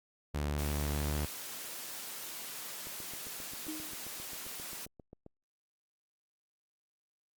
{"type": "tone with pitch glide", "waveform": "sawtooth", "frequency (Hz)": [73.2, 74.14], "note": ["D2", "D2"], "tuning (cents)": [-5, 17], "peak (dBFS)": -28, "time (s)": [0.34, 1.26], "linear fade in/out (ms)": 10, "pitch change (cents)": 22, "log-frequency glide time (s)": [1.02, 1.11]}
{"type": "high-pass noise", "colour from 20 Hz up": "white", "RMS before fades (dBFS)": -43, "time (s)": [0.58, 4.86], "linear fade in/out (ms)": 10, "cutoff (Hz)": 150, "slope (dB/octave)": 12}
{"type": "click train", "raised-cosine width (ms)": 2, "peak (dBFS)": -36, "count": 19, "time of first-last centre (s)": [2.87, 5.264], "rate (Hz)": 7.52}
{"type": "tone with exponential decay", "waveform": "sine", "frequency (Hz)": 311.1, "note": "D#4", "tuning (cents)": 0, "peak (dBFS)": -36, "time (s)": [3.68, 4.14], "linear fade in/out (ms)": 5, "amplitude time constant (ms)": 100}
{"effects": ["Opus 48 kbps"]}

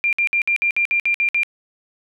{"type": "tone bursts", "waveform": "sine", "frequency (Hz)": 2385, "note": "D7", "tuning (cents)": 26, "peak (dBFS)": -15, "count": 10, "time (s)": [0.04, 1.433], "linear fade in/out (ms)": 0, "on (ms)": 88, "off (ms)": 57, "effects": []}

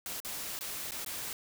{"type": "noise with dropouts", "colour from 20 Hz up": "white", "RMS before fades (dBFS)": -39, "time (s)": [0.06, 1.33], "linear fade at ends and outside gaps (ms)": 1, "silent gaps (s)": [[0.202, 0.248], [0.59, 0.609], [0.909, 0.919], [1.047, 1.062]], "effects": []}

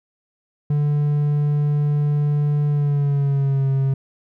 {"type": "tone with pitch glide", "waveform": "triangle", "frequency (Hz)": [146.83, 135.42], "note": ["D3", "C#3"], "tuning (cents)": [0, -40], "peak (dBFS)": -14, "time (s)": [0.7, 3.94], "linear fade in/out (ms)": 5, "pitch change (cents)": -140, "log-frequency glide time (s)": [2.68, 3.68], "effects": []}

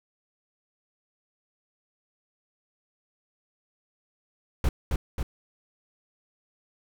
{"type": "noise with echo", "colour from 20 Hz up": "brown", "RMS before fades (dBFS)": -22, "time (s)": [4.64, 4.69], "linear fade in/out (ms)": 2, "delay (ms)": 270, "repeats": 2, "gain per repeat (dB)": -3, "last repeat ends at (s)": 5.23, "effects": []}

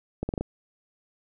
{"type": "accelerating click train", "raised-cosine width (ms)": 2, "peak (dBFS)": -15, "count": 5, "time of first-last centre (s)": [0.23, 0.41], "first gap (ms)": 60, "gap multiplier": 0.81, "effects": []}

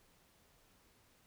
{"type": "silence", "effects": ["pink hiss -69 dBFS RMS until 1.26 s"]}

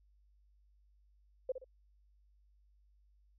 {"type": "tone with echo", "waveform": "sine", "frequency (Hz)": 516, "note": "C5", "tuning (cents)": -24, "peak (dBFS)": -31, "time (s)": [1.49, 1.52], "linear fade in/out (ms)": 5, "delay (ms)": 62, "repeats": 2, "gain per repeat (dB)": -9, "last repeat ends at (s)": 1.644, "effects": ["added 50 Hz sine -65 dBFS peak until 3.38 s"]}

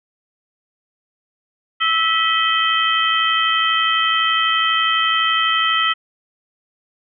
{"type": "tone cluster", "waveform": "sine", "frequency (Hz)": [1309, 1956, 2553, 3089, 3201], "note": ["E6", "B6", "D#7", "G7", "G7"], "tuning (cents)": [-13, -17, 44, -26, 36], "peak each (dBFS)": [-18, -21, -25, -20, -26], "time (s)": [1.8, 5.94], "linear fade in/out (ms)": 20, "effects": []}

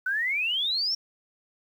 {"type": "exponential sweep", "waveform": "sine", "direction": "up", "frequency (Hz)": [1480, 5588], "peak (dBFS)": -24, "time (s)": [0.06, 0.95], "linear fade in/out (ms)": 5, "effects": ["9-bit"]}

